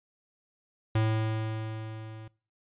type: tone with level ramp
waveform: square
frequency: 110 Hz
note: A2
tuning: in tune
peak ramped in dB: -23 to -43 dBFS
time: 0.95-2.28 s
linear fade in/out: 5 ms
effects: noise-tail reverb RT60 0.4 s tail -23 dB re dry + resampled to 8000 Hz